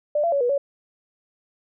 sine tone with pitch steps, 593 / 679 / 562 / 486.1 / 562 Hz, D5 / F5 / C#5 / B4 / C#5, +17 / -49 / +24 / -28 / +24 cents, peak -18 dBFS, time 0.15-0.58 s, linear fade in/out 5 ms, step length 86 ms, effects none

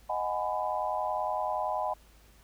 sine chord, G# minor seventh, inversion second, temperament equal with one note detuned, 622.3 / 740 / 830.6 / 1000.4 Hz, D#5 / F#5 / G#5 / B5, 0 / 0 / 0 / +22 cents, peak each -34 dBFS, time 0.09-1.94 s, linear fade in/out 10 ms, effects added 53 Hz sine -57 dBFS peak until 2.43 s + pink hiss -61 dBFS RMS until 2.43 s

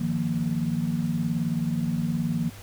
sine chord, Eb suspended second, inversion none, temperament equal, 155.56 / 174.61 / 233.1 Hz, Eb3 / F3 / Bb3, 0 / 0 / 0 cents, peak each -28 dBFS, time 0-2.5 s, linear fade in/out 10 ms, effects added 101 Hz sine -43 dBFS peak until 2.62 s + pink hiss -46 dBFS RMS until 2.62 s

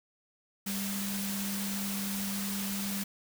sine tone in noise, 198.4 Hz, G3, 21 cents sharp, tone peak -34 dBFS, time 0.66-3.04 s, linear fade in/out 10 ms, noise white, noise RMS -37 dBFS, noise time 0.66-3.04 s, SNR 0 dB, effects none

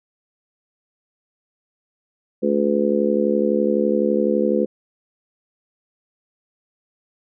harmonic tone, 71.9 Hz, D2, 36 cents flat, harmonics 3 / 4 / 5 / 6 / 7, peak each -21 / -26 / -22 / -24 / -21 dBFS, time 2.42-4.66 s, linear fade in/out 20 ms, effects none

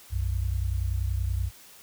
sine tone pair together, 62 / 92.5 Hz, B1 / F#2, +7 / 0 cents, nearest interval perfect fifth, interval 693 cents, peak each -27 / -28 dBFS, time 0.1-1.51 s, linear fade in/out 50 ms, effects white hiss -51 dBFS RMS until 1.82 s

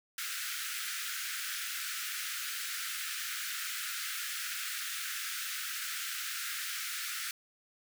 pink high-pass noise, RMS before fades -38 dBFS, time 0.18-7.31 s, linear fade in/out 2 ms, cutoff 1300 Hz, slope 96 dB/octave, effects none

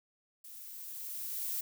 violet noise with level ramp, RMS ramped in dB -50 to -35 dBFS, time 0.44-1.61 s, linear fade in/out 5 ms, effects none

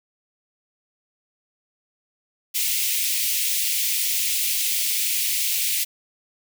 white high-pass noise, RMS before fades -23 dBFS, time 2.54-5.85 s, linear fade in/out 20 ms, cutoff 2100 Hz, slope 48 dB/octave, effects none

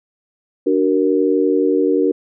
sine chord, D augmented, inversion none, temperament equal with one note detuned, 293.7 / 374.5 / 466.2 Hz, D4 / F#4 / A#4, 0 / +21 / 0 cents, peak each -17 dBFS, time 0.66-2.12 s, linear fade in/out 10 ms, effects none

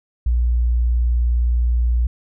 sine tone, 59.6 Hz, A#1, 39 cents sharp, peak -14 dBFS, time 0.26-2.07 s, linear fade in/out 5 ms, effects none

